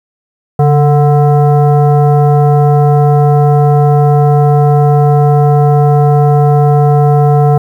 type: tone with frequency modulation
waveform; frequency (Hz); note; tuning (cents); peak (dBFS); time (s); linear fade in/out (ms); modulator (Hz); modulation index
sine; 142.8; D3; -48; -4; 0.59-7.58; 5; 589; 0.84
effects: 7-bit